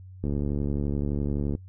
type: click train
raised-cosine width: 3 ms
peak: -16 dBFS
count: 95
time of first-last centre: 0.24-1.551 s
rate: 71.7 Hz
effects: noise-tail reverb RT60 0.1 s tail -20 dB re dry + added 93 Hz sine -42 dBFS peak until 1.68 s